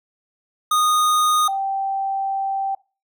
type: tone pair in turn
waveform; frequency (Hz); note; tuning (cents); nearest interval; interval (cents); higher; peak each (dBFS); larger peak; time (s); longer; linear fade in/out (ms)
square / sine; 1235 / 780.5; D#6 / G5; -13 / -8; minor sixth; 795; first; -16 / -20; first; 0.71-1.48 / 1.48-2.75; second; 5
effects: noise-tail reverb RT60 0.3 s tail -21 dB re dry